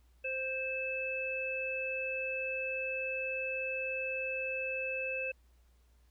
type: harmonic tone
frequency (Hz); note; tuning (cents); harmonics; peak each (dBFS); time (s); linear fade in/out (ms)
523.3; C5; 0; 1 / 3 / 5; -38 / -47 / -35; 0.24-5.32; 10
effects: added 60 Hz sine -62 dBFS peak until 6.1 s + pink hiss -74 dBFS RMS until 6.1 s

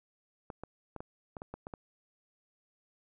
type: clicks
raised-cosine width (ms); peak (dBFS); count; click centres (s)
1; -27; 9; 0.502 / 0.636 / 0.963 / 1.005 / 1.368 / 1.419 / 1.54 / 1.669 / 1.738
effects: none

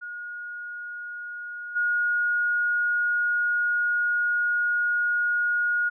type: tone with level steps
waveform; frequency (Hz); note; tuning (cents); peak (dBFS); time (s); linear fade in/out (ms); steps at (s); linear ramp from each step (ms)
sine; 1440; F#6; -47; -33 / -21; 0.01-5.9; 20; 1.75; 20
effects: none

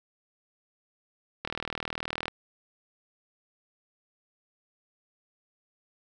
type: click train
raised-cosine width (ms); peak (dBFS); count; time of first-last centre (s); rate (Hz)
0.3; -15; 34; 1.45-2.281; 39.7
effects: none

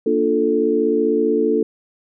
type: chord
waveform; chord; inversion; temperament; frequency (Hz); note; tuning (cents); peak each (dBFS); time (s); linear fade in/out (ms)
sine; Bb major seventh; none; equal; 233.1 / 293.7 / 349.2 / 440; Bb3 / D4 / F4 / A4; 0 / 0 / 0 / 0; -23 / -21 / -22 / -17; 0.06-1.63; 5
effects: none

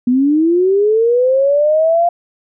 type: linear sweep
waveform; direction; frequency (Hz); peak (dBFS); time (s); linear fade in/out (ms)
sine; up; 240.5 to 698.5; -9; 0.07-2.09; 5
effects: none

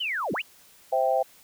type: linear two-way sweep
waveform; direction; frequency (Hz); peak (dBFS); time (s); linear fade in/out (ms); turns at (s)
sine; down then up; 3136 to 146.83 to 3136; -26; 0-0.42; 10; 0.33
type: chord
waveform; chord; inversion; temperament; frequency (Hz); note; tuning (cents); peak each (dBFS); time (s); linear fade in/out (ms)
sine; C major; none; equal; 523.3 / 659.3 / 784; C5 / E5 / G5; 0 / 0 / 0; -25; 0.92-1.23; 10
effects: white hiss -55 dBFS RMS until 1.43 s

